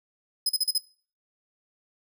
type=tone bursts; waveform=sawtooth; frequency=5060 Hz; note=D#8; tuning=28 cents sharp; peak=-19 dBFS; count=5; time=0.46-0.781 s; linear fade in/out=5 ms; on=33 ms; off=39 ms; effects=noise-tail reverb RT60 0.4 s tail -19 dB re dry